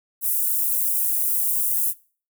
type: high-pass noise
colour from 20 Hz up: white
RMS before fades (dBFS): -22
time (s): 0.21-1.94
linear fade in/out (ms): 50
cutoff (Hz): 10000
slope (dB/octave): 24
effects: noise-tail reverb RT60 0.4 s tail -21 dB re dry